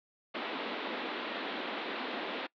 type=band-pass noise; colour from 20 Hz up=pink; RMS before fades=-38 dBFS; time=0.34-2.47 s; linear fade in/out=10 ms; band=230 to 3900 Hz; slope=48 dB/octave; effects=noise-tail reverb RT60 0.1 s tail -23 dB re dry